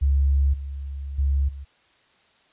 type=tone with level steps; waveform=sine; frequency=69.3 Hz; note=C#2; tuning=in tune; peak=-16 / -29 / -18 / -33 dBFS; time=0.01-1.65 s; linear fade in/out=20 ms; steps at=0.53 / 1.18 / 1.48 s; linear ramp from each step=10 ms; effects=white hiss -60 dBFS RMS until 2.52 s + resampled to 8000 Hz